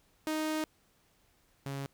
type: tone pair in turn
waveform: sawtooth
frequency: 311.1 / 138.29 Hz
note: D#4 / C#3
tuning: 0 / -4 cents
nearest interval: octave + major second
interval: 1404 cents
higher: first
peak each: -27 / -32 dBFS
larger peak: first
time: 0.27-0.64 / 1.66-1.86 s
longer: first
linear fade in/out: 0 ms
effects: pink hiss -69 dBFS RMS until 1.93 s